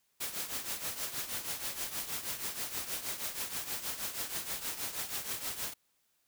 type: noise with tremolo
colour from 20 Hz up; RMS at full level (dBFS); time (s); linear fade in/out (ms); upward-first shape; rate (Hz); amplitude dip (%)
white; -35; 0.2-5.74; 10; triangle; 6.3; 75
effects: white hiss -75 dBFS RMS until 6.27 s